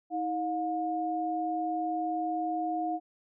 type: tone pair together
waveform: sine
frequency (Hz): 319.3 / 716.1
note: D#4 / F5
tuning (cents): +45 / +43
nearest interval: octave + major second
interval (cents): 1398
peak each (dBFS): -33 / -30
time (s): 0.1-3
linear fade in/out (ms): 50
effects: none